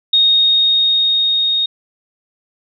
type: tone with level ramp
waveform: sine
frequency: 3721 Hz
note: A#7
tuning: 4 cents flat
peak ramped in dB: -8 to -13 dBFS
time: 0.13-1.66 s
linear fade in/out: 5 ms
effects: none